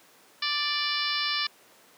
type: harmonic tone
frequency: 587.3 Hz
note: D5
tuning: in tune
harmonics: 2 / 3 / 4 / 5 / 6 / 7 / 8 / 9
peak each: -34 / -34 / -34 / -34 / -34 / -34 / -34 / -34 dBFS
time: 0.42-1.47 s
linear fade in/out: 5 ms
effects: pink hiss -56 dBFS RMS until 1.97 s + high-pass 300 Hz 12 dB/octave